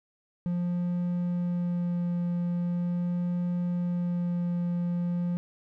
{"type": "tone with vibrato", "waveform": "triangle", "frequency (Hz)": 175.3, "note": "F3", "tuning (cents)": 7, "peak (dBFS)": -24, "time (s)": [0.46, 5.37], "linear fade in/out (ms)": 0, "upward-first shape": "sine", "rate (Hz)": 0.41, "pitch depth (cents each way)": 9, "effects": []}